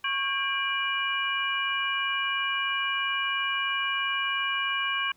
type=tone cluster; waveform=sine; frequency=1102 / 1605 / 2379 / 2918 Hz; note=C#6 / G6 / D7 / F#7; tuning=-11 / +40 / +22 / -25 cents; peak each=-31 dBFS; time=0.04-5.12 s; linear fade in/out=5 ms; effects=pink hiss -64 dBFS RMS until 5.16 s